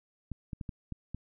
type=clicks; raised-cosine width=5 ms; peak=-25 dBFS; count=6; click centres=0.317 / 0.532 / 0.612 / 0.692 / 0.923 / 1.146 s; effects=none